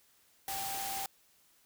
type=tone in noise; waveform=sine; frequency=784 Hz; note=G5; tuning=in tune; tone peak=-39 dBFS; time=0.48-1.06 s; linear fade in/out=2 ms; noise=white; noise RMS=-39 dBFS; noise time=0.48-1.06 s; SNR=-3 dB; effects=white hiss -67 dBFS RMS until 1.65 s